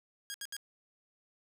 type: tone bursts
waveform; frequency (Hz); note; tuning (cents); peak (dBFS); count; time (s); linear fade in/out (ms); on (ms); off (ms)
10% pulse; 1634; G#6; -29; -30; 3; 0.3-0.566; 0; 42; 70
effects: none